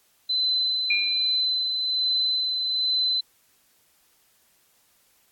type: tone with tremolo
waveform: sine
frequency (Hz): 4039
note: B7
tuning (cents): +38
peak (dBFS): -20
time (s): 0.29-3.21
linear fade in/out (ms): 10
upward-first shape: sine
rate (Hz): 1.2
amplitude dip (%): 35
type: tone with exponential decay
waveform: sine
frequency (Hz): 2403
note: D7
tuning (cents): +39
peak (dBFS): -18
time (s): 0.9-1.46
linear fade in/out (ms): 5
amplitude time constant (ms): 120
effects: white hiss -63 dBFS RMS until 5.31 s + AAC 64 kbps